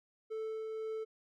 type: tone with tremolo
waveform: triangle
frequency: 440 Hz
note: A4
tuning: in tune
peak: -34 dBFS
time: 0.3-1.05 s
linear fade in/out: 20 ms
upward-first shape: triangle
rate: 2 Hz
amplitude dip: 25%
effects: none